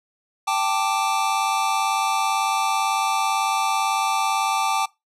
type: chord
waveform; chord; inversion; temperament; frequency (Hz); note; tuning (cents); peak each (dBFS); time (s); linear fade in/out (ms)
square; G suspended second; none; just; 784 / 882 / 1176; G5 / A5 / D6; 0 / +4 / +2; -25; 0.47-4.86; 10
effects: noise-tail reverb RT60 0.2 s tail -21 dB re dry + low-pass 11000 Hz 12 dB/octave